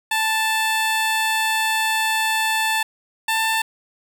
15% pulse tone pair in turn, 880 / 888.7 Hz, A5 / A5, 0 / +17 cents, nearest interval unison, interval 17 cents, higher second, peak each -12 dBFS, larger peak neither, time 0.11-2.83 / 3.28-3.62 s, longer first, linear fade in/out 5 ms, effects none

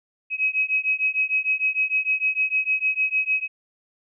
sine beating tone pair, 2543 / 2549.6 Hz, D#7 / D#7, +37 / +42 cents, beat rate 6.6 Hz, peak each -23 dBFS, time 0.3-3.48 s, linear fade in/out 50 ms, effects none

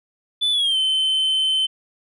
sine tone with pitch glide, 3488 to 3072 Hz, A7 to G7, -16 to -36 cents, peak -14 dBFS, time 0.41-1.67 s, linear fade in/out 20 ms, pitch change -220 cents, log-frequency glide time 0.52-0.77 s, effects tanh soft clip ceiling -16 dBFS

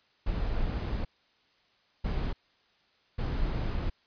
brown noise bursts at uneven times, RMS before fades -30 dBFS, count 3, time 0.26-1.05 / 2.04-2.33 / 3.18-3.9 s, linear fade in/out 10 ms, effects white hiss -67 dBFS RMS until 4.06 s + resampled to 11025 Hz

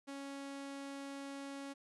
sawtooth tone, 277.2 Hz, C#4, in tune, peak -40 dBFS, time 0.07-1.74 s, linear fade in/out 20 ms, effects resampled to 24000 Hz + 13-bit

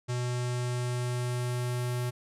square tone with low-pass filter sweep, 123.2 Hz, B2, 4 cents flat, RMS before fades -31 dBFS, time 0.08-2.11 s, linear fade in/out 20 ms, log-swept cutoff 7700 to 12000 Hz, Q 1.8, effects none

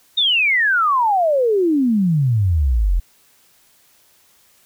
sine exponential sweep, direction down, 3737 to 40 Hz, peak -13 dBFS, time 0.17-3 s, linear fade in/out 10 ms, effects white hiss -55 dBFS RMS until 4.65 s

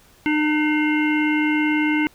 harmonic tone with a mistuned harmonic, 303 Hz, D#4, 46 cents flat, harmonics 1 / 3 / 5 / 7 / 9 / 10, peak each -18 / -29 / -29 / -24 / -32 / -38 dBFS, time 0.26-2.07 s, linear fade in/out 0 ms, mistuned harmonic 10, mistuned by -46 cents, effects pink hiss -53 dBFS RMS until 2.14 s

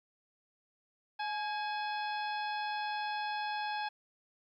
harmonic tone with a mistuned harmonic, 845 Hz, G#5, 30 cents sharp, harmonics 1 / 2 / 3 / 4 / 5 / 6, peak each -35 / -41 / -45 / -47 / -49 / -51 dBFS, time 1.19-3.89 s, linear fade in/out 10 ms, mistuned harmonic 2, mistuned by -56 cents, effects 12-bit

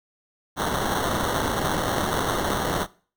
violet noise with sample-and-hold, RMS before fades -25 dBFS, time 0.56-2.87 s, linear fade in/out 50 ms, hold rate 2450 Hz, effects noise-tail reverb RT60 0.4 s tail -20 dB re dry

